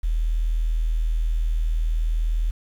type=tone with quantisation; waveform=sine; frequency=40.24 Hz; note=E1; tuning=41 cents flat; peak=-19 dBFS; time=0.03-2.51 s; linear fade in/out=10 ms; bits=8; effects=none